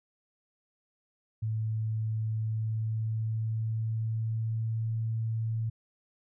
sine tone with pitch glide, 110 to 112.31 Hz, A2 to A2, 0 to +36 cents, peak -28 dBFS, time 1.42-5.7 s, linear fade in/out 10 ms, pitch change +36 cents, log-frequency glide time 2.39-4.86 s, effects none

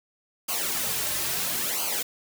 white noise with flanger, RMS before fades -28 dBFS, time 0.48-2.03 s, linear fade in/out 10 ms, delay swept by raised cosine 0.54 to 4.24 ms, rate 0.74 Hz, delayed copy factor -0.75, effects none

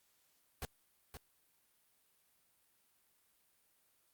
pink noise with echo, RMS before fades -41 dBFS, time 0.62-0.65 s, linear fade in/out 0 ms, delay 520 ms, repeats 1, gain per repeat -8 dB, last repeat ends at 1.17 s, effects white hiss -74 dBFS RMS until 4.13 s + Opus 48 kbps

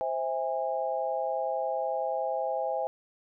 sine chord, C augmented, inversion none, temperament just, 523.3 / 654.1 / 817.6 Hz, C5 / E5 / G#5, 0 / -14 / -27 cents, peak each -32 dBFS, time 0.01-2.87 s, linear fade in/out 0 ms, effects none

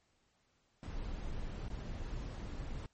brown noise with dropouts, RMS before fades -41 dBFS, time 0.83-2.86 s, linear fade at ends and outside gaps 1 ms, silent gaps 1.683-1.701 s, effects pink hiss -75 dBFS RMS until 2.93 s + MP3 32 kbps

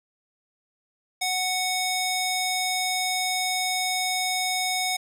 square tone with band-pass filter, 740 Hz, F#5, in tune, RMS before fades -26 dBFS, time 1.21-4.97 s, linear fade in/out 10 ms, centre 5800 Hz, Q 0.54, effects none

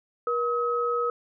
sine tone pair together, 477.8 / 1276.5 Hz, A#4 / D#6, +43 / +44 cents, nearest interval octave + perfect fourth, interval 1701 cents, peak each -26 dBFS, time 0.27-1.1 s, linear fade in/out 2 ms, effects none

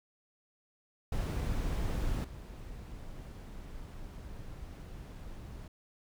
brown noise with level steps, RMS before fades -33 / -45 dBFS, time 1.12-5.68 s, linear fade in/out 5 ms, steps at 2.24 s, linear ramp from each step 5 ms, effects none

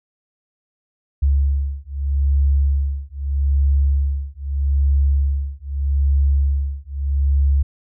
sine beating tone pair, 69.3 / 70.1 Hz, C#2 / C#2, 0 / +20 cents, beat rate 0.8 Hz, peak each -18 dBFS, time 1.22-7.63 s, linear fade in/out 10 ms, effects none

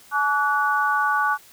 sine tone cluster, 854 / 1146 / 1474 Hz, G#5 / D6 / F#6, +48 / -43 / -7 cents, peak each -24 / -22 / -22 dBFS, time 0.11-1.38 s, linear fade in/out 50 ms, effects white hiss -50 dBFS RMS until 1.52 s

